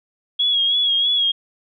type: tone with vibrato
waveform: sine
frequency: 3322 Hz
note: G#7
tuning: in tune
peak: -15 dBFS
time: 0.39-1.32 s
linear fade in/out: 10 ms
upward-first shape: sine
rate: 3.1 Hz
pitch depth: 45 cents each way
effects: none